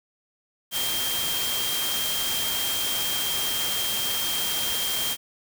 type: tone in noise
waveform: sine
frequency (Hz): 3188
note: G7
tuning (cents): +28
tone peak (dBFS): -28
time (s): 0.71-5.17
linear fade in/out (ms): 50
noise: white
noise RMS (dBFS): -28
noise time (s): 0.71-5.17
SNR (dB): -3
effects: none